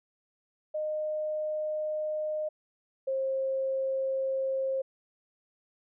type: tone pair in turn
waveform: sine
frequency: 614 / 533.1 Hz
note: D#5 / C5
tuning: -23 / +32 cents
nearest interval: major second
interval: 245 cents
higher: first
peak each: -29 / -27 dBFS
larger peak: second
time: 0.74-2.49 / 3.07-4.82 s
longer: neither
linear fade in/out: 10 ms
effects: none